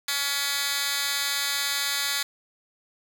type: tone with high-pass filter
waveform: 10% pulse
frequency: 282 Hz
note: C#4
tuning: 30 cents sharp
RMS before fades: -27 dBFS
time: 0.08-2.23 s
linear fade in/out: 5 ms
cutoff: 2700 Hz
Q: 1.1
effects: none